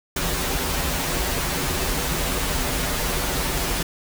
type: noise with comb filter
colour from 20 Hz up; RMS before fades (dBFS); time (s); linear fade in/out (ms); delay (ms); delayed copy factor
pink; -24; 0.16-3.83; 5; 9.4; -0.75
effects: none